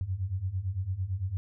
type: beating tone pair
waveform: sine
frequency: 89 / 97.9 Hz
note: F2 / G2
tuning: +33 / -2 cents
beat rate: 8.9 Hz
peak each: -34 / -31 dBFS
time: 0.01-1.37 s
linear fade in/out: 0 ms
effects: none